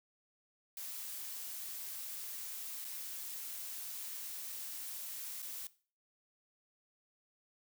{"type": "noise with dropouts", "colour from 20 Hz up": "blue", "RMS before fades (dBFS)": -44, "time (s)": [0.77, 5.67], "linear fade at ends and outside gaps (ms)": 1, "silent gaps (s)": [[2.845, 2.849], [5.42, 5.426]], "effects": ["noise-tail reverb RT60 0.4 s tail -18 dB re dry"]}